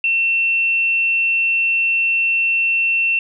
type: tone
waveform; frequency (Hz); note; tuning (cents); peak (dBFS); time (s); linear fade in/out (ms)
sine; 2700; E7; +41; -14; 0.04-3.19; 2
effects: none